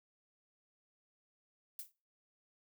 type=noise with exponential decay; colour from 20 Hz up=violet; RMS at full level=-40 dBFS; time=1.79-1.92 s; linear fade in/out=2 ms; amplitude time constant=28 ms; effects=noise-tail reverb RT60 0.3 s tail -19 dB re dry